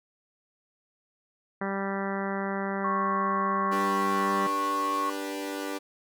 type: harmonic tone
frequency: 196 Hz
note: G3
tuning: in tune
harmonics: 1 / 2 / 3 / 4 / 5 / 6 / 7 / 8 / 9 / 10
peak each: -32 / -35 / -37 / -38 / -39 / -40 / -40 / -41 / -42 / -42 dBFS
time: 1.61-4.47 s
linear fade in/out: 5 ms
type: tone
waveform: sine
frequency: 1100 Hz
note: C#6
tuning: 14 cents flat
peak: -26 dBFS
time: 2.84-5.1 s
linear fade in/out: 5 ms
type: chord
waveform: sawtooth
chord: G major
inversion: second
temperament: equal with one note detuned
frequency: 293.7 / 392 / 488.8 Hz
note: D4 / G4 / B4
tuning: 0 / 0 / -18 cents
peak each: -30 / -34 / -34 dBFS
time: 3.71-5.79 s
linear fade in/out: 20 ms
effects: none